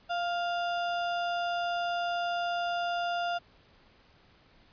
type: tone with sample-and-hold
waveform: sine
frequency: 695 Hz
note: F5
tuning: 9 cents flat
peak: -28 dBFS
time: 0.09-3.39 s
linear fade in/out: 20 ms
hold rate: 2100 Hz
effects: pink hiss -61 dBFS RMS until 4.72 s + resampled to 11025 Hz